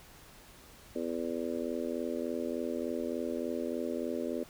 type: harmonic tone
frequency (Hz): 83.4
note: E2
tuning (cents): +21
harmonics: 3 / 4 / 5 / 6 / 7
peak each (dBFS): -37 / -38 / -39 / -40 / -40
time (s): 0.95-4.44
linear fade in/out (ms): 10
effects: pink hiss -55 dBFS RMS until 4.49 s